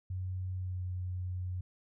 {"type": "tone with pitch glide", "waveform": "sine", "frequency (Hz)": [92.5, 91.02], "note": ["F#2", "F#2"], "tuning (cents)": [0, -28], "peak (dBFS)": -34, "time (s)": [0.1, 1.61], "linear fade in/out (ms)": 5, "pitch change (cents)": -28, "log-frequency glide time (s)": [0.56, 0.82], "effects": []}